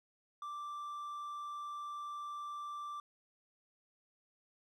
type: tone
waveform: triangle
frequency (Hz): 1174.7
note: D6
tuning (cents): 0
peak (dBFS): -39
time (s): 0.42-3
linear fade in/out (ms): 2
effects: none